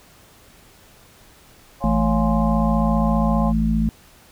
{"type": "chord", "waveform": "sine", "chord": "Db major seventh", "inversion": "none", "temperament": "equal", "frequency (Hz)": [554.4, 698.5, 830.6, 1046.5], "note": ["Db5", "F5", "Ab5", "C6"], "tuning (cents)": [0, 0, 0, 0], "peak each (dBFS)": -28, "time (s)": [1.8, 3.53], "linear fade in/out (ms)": 50}
{"type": "harmonic tone", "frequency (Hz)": 55, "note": "A1", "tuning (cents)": 0, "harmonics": [1, 3, 4], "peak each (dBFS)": [-21, -23, -19], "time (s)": [1.84, 3.89], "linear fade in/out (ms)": 0}
{"effects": ["pink hiss -50 dBFS RMS until 4.31 s"]}